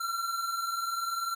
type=tone pair together; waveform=square; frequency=1344.7 / 1365 Hz; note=E6 / F6; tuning=+34 / -40 cents; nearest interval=unison; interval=26 cents; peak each=-38 / -32 dBFS; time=0-1.35 s; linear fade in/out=10 ms; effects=none